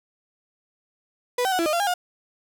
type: tone with pitch steps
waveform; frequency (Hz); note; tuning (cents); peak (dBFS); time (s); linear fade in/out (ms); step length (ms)
35% pulse; 492.5 / 768 / 738 / 335 / 612 / 687 / 809 / 716; B4 / G5 / F#5 / E4 / D#5 / F5 / G#5 / F5; -5 / -36 / -5 / +28 / -29 / -29 / -46 / +43; -19; 1.38-1.94; 5; 70
effects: none